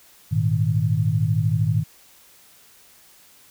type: chord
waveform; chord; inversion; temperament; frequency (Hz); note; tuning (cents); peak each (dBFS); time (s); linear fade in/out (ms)
sine; Ab suspended second; none; just; 103.83 / 116.8 / 155.74; Ab2 / Bb2 / Eb3; 0 / +4 / +2; -22; 0.31-1.84; 20
effects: white hiss -52 dBFS RMS until 3.5 s